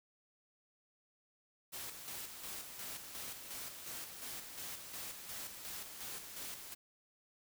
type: noise with tremolo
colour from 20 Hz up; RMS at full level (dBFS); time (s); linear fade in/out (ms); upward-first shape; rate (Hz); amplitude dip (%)
white; -45; 1.72-6.75; 20; square; 2.8; 45
effects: none